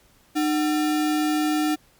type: tone with sample-and-hold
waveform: sine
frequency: 304.4 Hz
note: D#4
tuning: 38 cents flat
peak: -19 dBFS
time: 0.35-1.76 s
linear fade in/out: 20 ms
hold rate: 1050 Hz
effects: pink hiss -58 dBFS RMS until 1.99 s + MP3 96 kbps